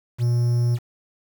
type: tone with quantisation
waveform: triangle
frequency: 120 Hz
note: B2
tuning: 49 cents flat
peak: -15 dBFS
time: 0.18-0.79 s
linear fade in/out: 50 ms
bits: 7
effects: none